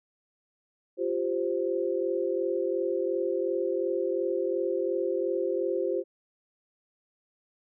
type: chord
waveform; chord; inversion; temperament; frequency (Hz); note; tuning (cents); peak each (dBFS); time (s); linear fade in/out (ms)
sine; F suspended second; none; equal; 349.2 / 392 / 523.3; F4 / G4 / C5; 0 / 0 / 0; -30; 0.97-6.04; 50
effects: none